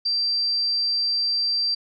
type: tone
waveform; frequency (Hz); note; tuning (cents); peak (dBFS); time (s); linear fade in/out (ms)
sine; 4700; D8; +1; -20; 0.05-1.75; 10
effects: none